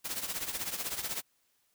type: noise with tremolo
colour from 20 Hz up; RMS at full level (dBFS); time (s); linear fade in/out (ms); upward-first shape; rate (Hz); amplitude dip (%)
white; -33; 0.04-1.22; 20; triangle; 16; 80
effects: white hiss -73 dBFS RMS until 1.74 s